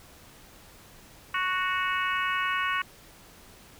harmonic tone with a mistuned harmonic, 370.1 Hz, F#4, in tune, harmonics 3 / 4 / 5 / 6 / 7 / 8, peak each -29 / -31 / -33 / -35 / -36 / -37 dBFS, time 1.34-2.82 s, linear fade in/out 5 ms, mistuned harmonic 8, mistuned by -33 cents, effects pink hiss -52 dBFS RMS until 3.79 s

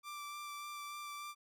sawtooth tone with vibrato, 1174.7 Hz, D6, in tune, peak -40 dBFS, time 0.03-1.35 s, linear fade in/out 50 ms, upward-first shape sine, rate 3.4 Hz, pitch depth 12 cents each way, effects none

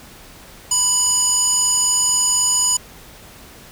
square tone with band-pass filter, 987.8 Hz, B5, in tune, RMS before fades -17 dBFS, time 0.71-2.77 s, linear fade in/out 5 ms, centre 7400 Hz, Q 6.2, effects pink hiss -42 dBFS RMS until 3.71 s

